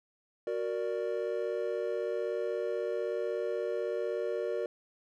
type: chord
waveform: triangle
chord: Gb augmented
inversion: none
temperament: equal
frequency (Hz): 370 / 466.2 / 587.3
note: Gb4 / Bb4 / D5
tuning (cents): 0 / 0 / 0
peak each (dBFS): -34 / -32 / -34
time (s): 0.47-4.66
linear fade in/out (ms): 2
effects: none